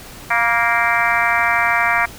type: harmonic tone with a mistuned harmonic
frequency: 233.1 Hz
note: A#3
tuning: in tune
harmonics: 3 / 4 / 5 / 6 / 7 / 8 / 9 / 10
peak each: -22 / -22 / -22 / -22 / -22 / -22 / -22 / -22 dBFS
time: 0.3-2.06 s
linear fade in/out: 10 ms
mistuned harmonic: 4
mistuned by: +32 cents
effects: pink hiss -37 dBFS RMS until 2.18 s